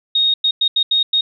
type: tone bursts at uneven times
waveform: sine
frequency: 3729 Hz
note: A#7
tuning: in tune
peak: -12 dBFS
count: 6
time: 0.15-0.34 / 0.44-0.51 / 0.61-0.68 / 0.76-0.83 / 0.91-1.03 / 1.13-1.21 s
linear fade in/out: 5 ms
effects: none